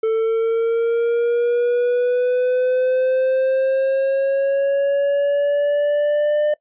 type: linear sweep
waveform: triangle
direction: up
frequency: 442.9 to 600 Hz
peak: -13 dBFS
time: 0.03-6.54 s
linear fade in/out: 5 ms
effects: noise-tail reverb RT60 0.1 s tail -22 dB re dry + resampled to 8000 Hz